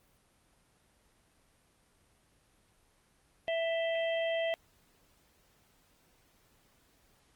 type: harmonic tone with a mistuned harmonic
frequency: 661 Hz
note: E5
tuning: 5 cents sharp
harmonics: 1 / 3 / 4 / 5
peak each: -30 / -39 / -43 / -42 dBFS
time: 3.48-4.54 s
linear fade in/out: 0 ms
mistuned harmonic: 5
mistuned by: -77 cents
effects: pink hiss -68 dBFS RMS until 7.35 s + Opus 32 kbps